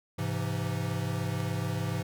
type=chord; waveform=square; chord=Ab augmented; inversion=none; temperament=equal with one note detuned; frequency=103.83 / 130.81 / 167.6 Hz; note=Ab2 / C3 / E3; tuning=0 / 0 / +29 cents; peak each=-34 / -35 / -35 dBFS; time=0.18-2.03 s; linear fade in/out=10 ms; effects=none